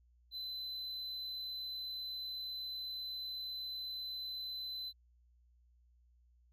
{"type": "tone", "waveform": "triangle", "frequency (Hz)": 4033, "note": "B7", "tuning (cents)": 36, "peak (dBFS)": -39, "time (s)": [0.31, 4.93], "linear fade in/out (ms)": 50, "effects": ["added 60 Hz sine -65 dBFS peak until 6.52 s"]}